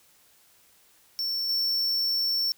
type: tone with level steps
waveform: square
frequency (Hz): 5430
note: F8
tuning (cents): -50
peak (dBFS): -27 / -24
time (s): 1.19-2.52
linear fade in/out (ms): 0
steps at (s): 1.49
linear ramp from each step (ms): 5
effects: white hiss -60 dBFS RMS until 2.57 s